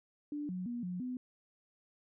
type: tone with pitch steps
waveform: sine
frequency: 294 / 182.6 / 239.8 / 179.7 / 251.6 Hz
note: D4 / F#3 / A#3 / F3 / B3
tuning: +2 / -23 / +49 / +50 / +32 cents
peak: -36 dBFS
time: 0.32-1.17 s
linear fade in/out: 2 ms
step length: 170 ms
effects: none